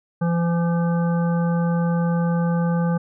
harmonic tone with a mistuned harmonic, 170.4 Hz, F3, 42 cents flat, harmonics 1 / 3 / 5 / 7 / 9, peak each -18 / -28 / -32 / -35 / -37 dBFS, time 0.21-2.98 s, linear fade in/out 10 ms, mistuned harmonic 5, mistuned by -21 cents, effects none

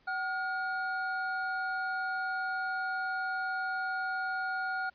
triangle tone pair together, 757.5 / 1430 Hz, F#5 / F6, +40 / +41 cents, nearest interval major seventh, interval 1101 cents, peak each -34 / -31 dBFS, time 0.07-4.9 s, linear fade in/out 10 ms, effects pink hiss -67 dBFS RMS until 4.94 s + resampled to 11025 Hz

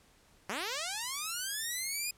5% pulse linear sweep, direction up, 174.61 to 2489 Hz, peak -23 dBFS, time 0.49-2.11 s, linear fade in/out 5 ms, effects pink hiss -64 dBFS RMS until 2.17 s + low-pass 12000 Hz 12 dB/octave

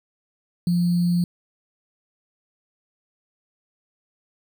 sine tone with sample-and-hold, 174.61 Hz, F3, in tune, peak -17 dBFS, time 0.67-1.24 s, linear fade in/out 2 ms, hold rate 4410 Hz, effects none

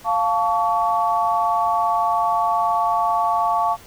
sine chord, F augmented, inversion none, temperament equal with one note detuned, 698.5 / 880 / 1129.4 Hz, F5 / A5 / C#6, 0 / 0 / +32 cents, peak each -21 dBFS, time 0.04-3.77 s, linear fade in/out 50 ms, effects pink hiss -45 dBFS RMS until 3.86 s

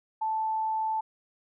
sine tone, 878 Hz, A5, 4 cents flat, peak -26 dBFS, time 0.21-1.01 s, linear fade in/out 10 ms, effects none

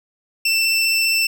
25% pulse tone with vibrato, 2675 Hz, E7, 25 cents sharp, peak -12 dBFS, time 0.45-1.27 s, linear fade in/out 5 ms, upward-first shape square, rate 15 Hz, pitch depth 9 cents each way, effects none

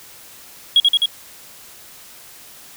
triangle tone with echo, 3308 Hz, G#7, 8 cents flat, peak -5 dBFS, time 0.76-0.8 s, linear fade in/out 2 ms, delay 86 ms, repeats 3, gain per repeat -2 dB, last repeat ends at 1.058 s, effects tanh soft clip ceiling -5 dBFS + white hiss -42 dBFS RMS until 2.76 s

